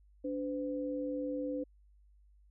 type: tone pair together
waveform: sine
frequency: 289 / 508 Hz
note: D4 / B4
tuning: -28 / +49 cents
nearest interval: minor seventh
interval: 977 cents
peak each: -36 / -37 dBFS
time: 0.24-1.64 s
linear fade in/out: 10 ms
effects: added 50 Hz sine -60 dBFS peak until 2.5 s